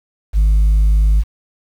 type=tone; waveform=sine; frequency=51.8 Hz; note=G#1; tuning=4 cents flat; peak=-6 dBFS; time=0.33-1.24 s; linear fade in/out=50 ms; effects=tanh soft clip ceiling -8 dBFS + 7-bit